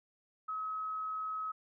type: tone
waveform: sine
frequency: 1279 Hz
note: D#6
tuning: 47 cents sharp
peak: -35 dBFS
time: 0.48-1.52 s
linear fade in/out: 10 ms
effects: none